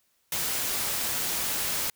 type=noise; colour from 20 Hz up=white; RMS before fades=-29 dBFS; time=0.32-1.9 s; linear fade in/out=2 ms; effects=white hiss -70 dBFS RMS until 1.95 s